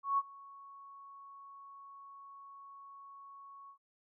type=tone with ADSR envelope; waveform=sine; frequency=1108.7 Hz; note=C#6; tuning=in tune; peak=-26 dBFS; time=0.03-3.78 s; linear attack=150 ms; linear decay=39 ms; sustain=-24 dB; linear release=88 ms; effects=none